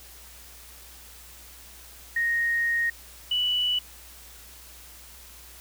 sine tone pair in turn, 1864.7 / 2960 Hz, A#6 / F#7, 0 / 0 cents, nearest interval minor sixth, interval 800 cents, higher second, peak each -22 dBFS, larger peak neither, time 2.16-2.9 / 3.31-3.79 s, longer first, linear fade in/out 5 ms, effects added 60 Hz sine -51 dBFS peak until 5.6 s + white hiss -48 dBFS RMS until 5.6 s

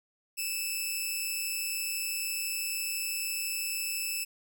10% pulse tone with amplitude modulation, 2628 Hz, E7, 6 cents flat, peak -20 dBFS, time 0.37-4.25 s, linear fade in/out 20 ms, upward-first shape sine, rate 186 Hz, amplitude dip 50%, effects none

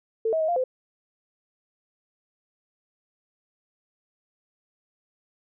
sine tone with pitch steps, 447.4 / 641 / 631 / 695 / 513 Hz, A4 / E5 / D#5 / F5 / C5, +29 / -49 / +24 / -9 / -34 cents, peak -21 dBFS, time 0.25-0.64 s, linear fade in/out 5 ms, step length 78 ms, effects none

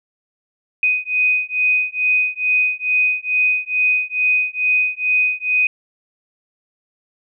sine beating tone pair, 2497 / 2499.3 Hz, D#7 / D#7, +6 / +7 cents, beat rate 2.3 Hz, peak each -18 dBFS, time 0.83-5.67 s, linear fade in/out 2 ms, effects none

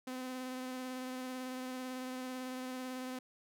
sawtooth tone with vibrato, 255.9 Hz, C4, 38 cents flat, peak -36 dBFS, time 0.07-3.19 s, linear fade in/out 5 ms, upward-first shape sine, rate 18 Hz, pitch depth 17 cents each way, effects none

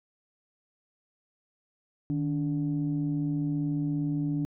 sine tone pair together, 153.2 / 288 Hz, D#3 / D4, -27 / -34 cents, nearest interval major seventh, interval 1093 cents, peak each -28 dBFS, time 2.1-4.45 s, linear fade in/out 0 ms, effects tanh soft clip ceiling -20 dBFS

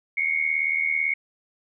sine tone pair together, 2154 / 2232 Hz, C7 / C#7, +50 / +11 cents, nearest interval minor second, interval 61 cents, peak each -24 dBFS, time 0.17-1.14 s, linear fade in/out 5 ms, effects none

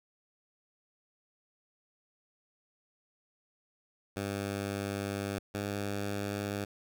10% pulse tone pair in turn, 100 / 101.16 Hz, G2 / G#2, +35 / -45 cents, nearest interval unison, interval 20 cents, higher second, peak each -25 dBFS, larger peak neither, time 4.16-5.39 / 5.54-6.65 s, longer first, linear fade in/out 10 ms, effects none

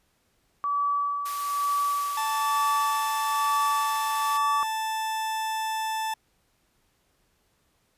sine tone with tremolo, 1148 Hz, D6, 40 cents flat, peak -22 dBFS, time 0.64-4.63 s, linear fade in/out 0 ms, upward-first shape sine, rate 1.1 Hz, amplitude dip 55%
white high-pass noise, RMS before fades -38 dBFS, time 1.25-4.38 s, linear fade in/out 10 ms, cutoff 750 Hz, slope 12 dB/octave
40% pulse tone, 880 Hz, A5, in tune, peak -26 dBFS, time 2.17-6.14 s, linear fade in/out 5 ms
effects pink hiss -69 dBFS RMS until 7.97 s + resampled to 32000 Hz

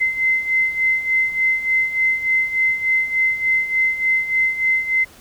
sine beating tone pair, 2063 / 2066.4 Hz, C7 / C7, -25 / -22 cents, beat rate 3.4 Hz, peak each -22 / -17 dBFS, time 0-5.05 s, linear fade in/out 20 ms, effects pink hiss -46 dBFS RMS until 5.2 s

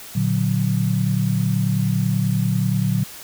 sine chord, Bb augmented, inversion none, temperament equal, 116.54 / 146.83 / 185 Hz, Bb2 / D3 / F#3, 0 / 0 / 0 cents, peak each -21 / -22 / -21 dBFS, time 0.15-3.04 s, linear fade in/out 10 ms, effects white hiss -38 dBFS RMS until 3.23 s

